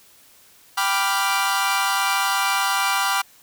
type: chord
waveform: sawtooth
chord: G dominant seventh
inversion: none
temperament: equal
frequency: 784 / 987.8 / 1174.7 / 1396.9 Hz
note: G5 / B5 / D6 / F6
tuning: 0 / 0 / 0 / 0 cents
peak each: -21 dBFS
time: 0.77-3.22 s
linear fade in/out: 10 ms
effects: white hiss -52 dBFS RMS until 3.42 s